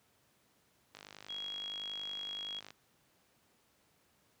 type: click train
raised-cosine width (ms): 0.2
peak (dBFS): -31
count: 90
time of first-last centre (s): 0.95-2.705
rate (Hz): 50.7
type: tone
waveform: sine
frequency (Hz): 3300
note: G#7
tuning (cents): -12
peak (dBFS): -39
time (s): 1.29-2.6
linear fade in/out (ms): 10
effects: pink hiss -71 dBFS RMS until 4.4 s + high-pass 100 Hz 12 dB/octave